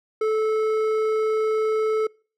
sine tone with hard clipping, 435.8 Hz, A4, 17 cents flat, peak -21 dBFS, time 0.21-2.07 s, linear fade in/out 5 ms, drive 8 dB, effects noise-tail reverb RT60 0.4 s tail -26 dB re dry

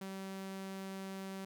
sawtooth tone, 192.5 Hz, G3, 31 cents flat, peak -38 dBFS, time 0.01-1.45 s, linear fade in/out 5 ms, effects none

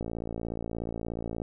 click train, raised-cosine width 2 ms, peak -21 dBFS, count 81, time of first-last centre 0.01-1.418 s, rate 56.8 Hz, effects none

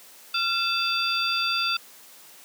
sine tone cluster, 1375 / 2634 / 3538 / 4724 Hz, F6 / E7 / A7 / D8, -27 / -2 / +9 / +9 cents, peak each -28 dBFS, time 0.34-1.77 s, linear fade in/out 5 ms, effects white hiss -49 dBFS RMS until 2.44 s + high-pass 200 Hz 12 dB/octave

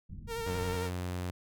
pink low-pass noise, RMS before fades -44 dBFS, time 0.09-0.77 s, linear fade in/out 5 ms, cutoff 190 Hz, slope 24 dB/octave
sawtooth tone with vibrato, 460 Hz, A#4, 23 cents flat, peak -31 dBFS, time 0.27-0.91 s, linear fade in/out 50 ms, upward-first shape sine, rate 11 Hz, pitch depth 35 cents each way
sawtooth tone, 90 Hz, F#2, 47 cents flat, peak -30 dBFS, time 0.46-1.31 s, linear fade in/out 10 ms
effects none

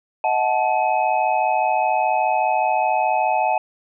sine tone cluster, 631 / 736 / 870 / 2542 Hz, D#5 / F#5 / A5 / D#7, +24 / -9 / -20 / +36 cents, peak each -24 / -20 / -20 / -29 dBFS, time 0.24-3.58 s, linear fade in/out 2 ms, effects none

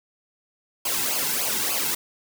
white noise with flanger, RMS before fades -25 dBFS, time 0.85-1.95 s, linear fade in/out 5 ms, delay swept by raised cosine 0.52 to 1.72 ms, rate 3.4 Hz, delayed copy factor -0.8, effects none

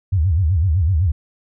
sine tone with vibrato, 85.7 Hz, F2, 32 cents flat, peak -13 dBFS, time 0.12-1.12 s, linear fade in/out 10 ms, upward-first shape sine, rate 7.9 Hz, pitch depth 250 cents each way, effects none

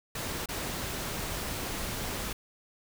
pink noise with dropouts, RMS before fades -35 dBFS, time 0.15-2.33 s, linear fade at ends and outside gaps 5 ms, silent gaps 0.459-0.487 s, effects none

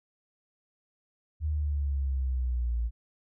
sine exponential sweep, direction down, 77.78 to 56.6 Hz, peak -26 dBFS, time 1.4-2.91 s, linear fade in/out 50 ms, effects none

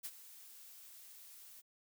blue noise with ADSR envelope, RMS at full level -42 dBFS, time 0.03-1.62 s, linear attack 24 ms, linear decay 47 ms, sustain -14 dB, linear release 25 ms, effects none

